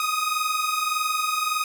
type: tone pair together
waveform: sawtooth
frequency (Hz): 1239 / 1260.7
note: D#6 / D#6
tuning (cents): -8 / +22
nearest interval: unison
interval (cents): 30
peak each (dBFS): -22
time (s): 0-1.64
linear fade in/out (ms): 2
effects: none